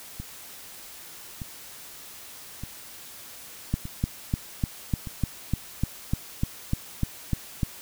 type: two click trains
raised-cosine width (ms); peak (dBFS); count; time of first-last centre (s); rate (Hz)
5; -22 / -11; 5 / 14; 0.2-5.072 / 3.74-7.632; 0.821 / 3.34
effects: white hiss -44 dBFS RMS until 7.81 s